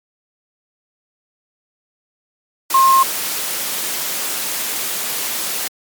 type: tone in noise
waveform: sine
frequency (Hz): 1065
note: C6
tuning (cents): +30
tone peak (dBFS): -8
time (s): 2.74-3.03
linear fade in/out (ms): 5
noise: white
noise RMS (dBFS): -22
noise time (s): 2.7-5.68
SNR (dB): +11
effects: high-pass 200 Hz 12 dB/octave + MP3 96 kbps